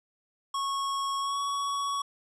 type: tone with pitch glide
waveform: square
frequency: 1100 to 1121.2 Hz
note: C#6 to C#6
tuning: -14 to +19 cents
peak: -29 dBFS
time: 0.54-2.02 s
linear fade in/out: 5 ms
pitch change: +33 cents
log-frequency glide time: 1.19-1.39 s
effects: resampled to 22050 Hz